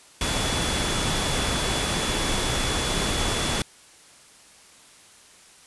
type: tone in noise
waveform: sine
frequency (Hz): 3426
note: A7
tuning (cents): -47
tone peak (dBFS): -32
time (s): 0.21-3.62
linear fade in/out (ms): 2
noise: pink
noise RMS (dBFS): -25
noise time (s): 0.21-3.62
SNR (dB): -10
effects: white hiss -51 dBFS RMS until 5.66 s + resampled to 24000 Hz